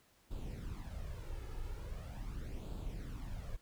brown noise with flanger, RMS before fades -43 dBFS, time 0.3-3.57 s, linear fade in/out 20 ms, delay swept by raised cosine 0.25 to 2.35 ms, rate 0.41 Hz, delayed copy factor +0.7, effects pink hiss -69 dBFS RMS until 3.61 s

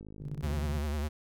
click train, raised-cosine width 3 ms, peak -34 dBFS, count 32, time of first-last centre 0.01-0.603 s, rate 52.3 Hz
sine tone with tremolo, 144.8 Hz, D3, 24 cents flat, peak -33 dBFS, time 0.19-0.82 s, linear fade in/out 50 ms, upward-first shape square, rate 16 Hz, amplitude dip 75%
square tone with vibrato, 74 Hz, D2, 14 cents sharp, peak -31 dBFS, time 0.42-1.09 s, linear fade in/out 20 ms, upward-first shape triangle, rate 9.9 Hz, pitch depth 98 cents each way
effects none

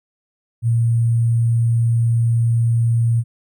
sine tone with sample-and-hold, 116.2 Hz, A#2, 5 cents flat, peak -13 dBFS, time 0.62-3.24 s, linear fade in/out 50 ms, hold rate 8820 Hz, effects none

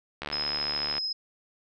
click train, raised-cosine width 0.3 ms, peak -17 dBFS, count 57, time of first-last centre 0.22-0.981 s, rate 73.6 Hz
sine tone with tremolo, 5110 Hz, D#8, 45 cents sharp, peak -27 dBFS, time 0.32-1.13 s, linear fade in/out 10 ms, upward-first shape sine, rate 14 Hz, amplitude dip 25%
effects none

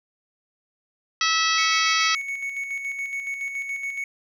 harmonic tone, 650 Hz, E5, 24 cents flat, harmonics 2 / 3 / 4 / 5 / 6 / 7 / 8 / 9, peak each -24 / -26 / -27 / -28 / -29 / -29 / -30 / -31 dBFS, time 1.21-2.15 s, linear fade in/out 2 ms
triangle tone with tremolo, 2217 Hz, C#7, in tune, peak -24 dBFS, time 1.58-4.04 s, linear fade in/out 2 ms, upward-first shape square, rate 7.1 Hz, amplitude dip 45%
effects none

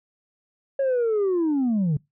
sine linear sweep, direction down, 554.4 to 138.59 Hz, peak -17 dBFS, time 0.79-1.97 s, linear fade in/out 5 ms, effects noise-tail reverb RT60 0.2 s tail -25 dB re dry + tanh soft clip ceiling -18 dBFS

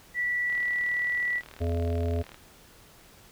sine tone, 1955 Hz, B6, 18 cents flat, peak -25 dBFS, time 0.14-1.42 s, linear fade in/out 50 ms
click train, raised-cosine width 0.3 ms, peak -29 dBFS, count 72, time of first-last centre 0.5-2.344 s, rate 38.5 Hz
harmonic tone, 84.7 Hz, E2, 48 cents sharp, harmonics 1 / 3 / 5 / 7 / 8, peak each -26 / -35 / -34 / -38 / -39 dBFS, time 1.6-2.23 s, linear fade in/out 20 ms
effects pink hiss -54 dBFS RMS until 3.31 s

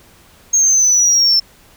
sine linear sweep, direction down, 6500 to 5330 Hz, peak -7 dBFS, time 0.53-1.4 s, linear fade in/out 10 ms, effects tanh soft clip ceiling -7 dBFS + pink hiss -47 dBFS RMS until 1.76 s

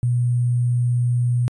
sine tone with sample-and-hold, 121.9 Hz, B2, 22 cents flat, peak -16 dBFS, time 0.03-1.48 s, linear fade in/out 0 ms, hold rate 8820 Hz, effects resampled to 22050 Hz

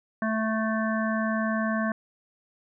harmonic tone, 220 Hz, A3, in tune, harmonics 1 / 3 / 5 / 7 / 8, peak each -26 / -31 / -33 / -34 / -35 dBFS, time 0.22-1.92 s, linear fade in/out 2 ms, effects none

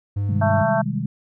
triangle tone, 100.8 Hz, G2, 49 cents sharp, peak -18 dBFS, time 0.16-0.63 s, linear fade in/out 10 ms
sine chord, Ab major seventh, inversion first, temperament equal with one note detuned, 127.9 / 155.56 / 196 / 207.7 Hz, C3 / Eb3 / G3 / Ab3, -39 / 0 / 0 / 0 cents, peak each -27 dBFS, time 0.29-1.06 s, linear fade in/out 5 ms
harmonic tone, 222.3 Hz, A3, 18 cents sharp, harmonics 3 / 4 / 5 / 6 / 7, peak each -19 / -24 / -30 / -33 / -28 dBFS, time 0.41-0.82 s, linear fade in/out 10 ms
effects none

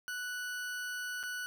40% pulse tone with dropouts, 1480 Hz, F#6, in tune, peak -36 dBFS, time 0.08-1.46 s, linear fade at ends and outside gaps 0 ms, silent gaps 1.23-1.236 s, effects none

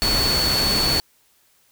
sine tone in noise, 4435 Hz, C#8, in tune, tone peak -19 dBFS, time 0.02-1 s, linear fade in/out 0 ms, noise pink, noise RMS -23 dBFS, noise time 0.02-1 s, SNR +1 dB, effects white hiss -60 dBFS RMS until 1.71 s

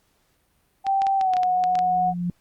sine tone with pitch glide, 780 to 732 Hz, G5 to F#5, -9 to -19 cents, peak -18 dBFS, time 0.84-2.14 s, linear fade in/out 50 ms, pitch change -110 cents, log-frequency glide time 1.17-1.35 s
clicks, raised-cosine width 0.2 ms, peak -16 dBFS, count 10, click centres 0.867 / 1.019 / 1.068 / 1.212 / 1.336 / 1.368 / 1.433 / 1.639 / 1.754 / 1.79 s
sine tone with exponential growth, 175.9 Hz, F3, 13 cents sharp, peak -21 dBFS, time 1.19-2.3 s, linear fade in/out 2 ms, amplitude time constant 240 ms
effects pink hiss -66 dBFS RMS until 2.4 s + Opus 48 kbps

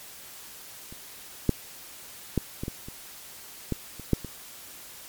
clicks, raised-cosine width 3 ms, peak -30 / -7 / -10 / -18 / -18 / -26 / -13 / -27 / -7 / -23 dBFS, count 10, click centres 0.925 / 1.493 / 2.377 / 2.635 / 2.681 / 2.885 / 3.723 / 3.997 / 4.133 / 4.247 s, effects white hiss -45 dBFS RMS until 5.08 s + MP3 96 kbps

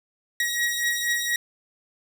sawtooth beating tone pair, 1900 / 1904.2 Hz, A#6 / A#6, +33 / +36 cents, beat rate 4.2 Hz, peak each -21 / -25 dBFS, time 0.4-1.36 s, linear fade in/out 2 ms, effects none

